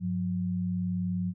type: tone pair together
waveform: sine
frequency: 99.52 / 180 Hz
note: G2 / F#3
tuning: +27 / -47 cents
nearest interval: minor seventh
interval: 1026 cents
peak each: -34 / -28 dBFS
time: 0-1.34 s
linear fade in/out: 50 ms
effects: none